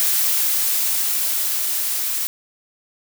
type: noise with level ramp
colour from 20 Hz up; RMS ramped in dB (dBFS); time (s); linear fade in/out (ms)
blue; -18 to -23; 0-2.27; 0
effects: none